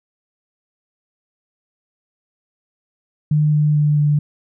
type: tone with pitch steps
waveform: sine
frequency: 151 / 149.87 / 148.75 / 147.64 Hz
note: D3 / D3 / D3 / D3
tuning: +48 / +35 / +22 / +9 cents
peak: -12 dBFS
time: 3.31-4.19 s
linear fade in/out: 5 ms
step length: 220 ms
effects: none